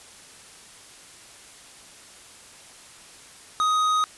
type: tone with tanh clipping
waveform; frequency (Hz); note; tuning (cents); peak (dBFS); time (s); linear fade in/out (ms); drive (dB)
triangle; 1252; D#6; +10; -21; 3.6-4.04; 0; 16
effects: white hiss -47 dBFS RMS until 4.17 s + resampled to 24000 Hz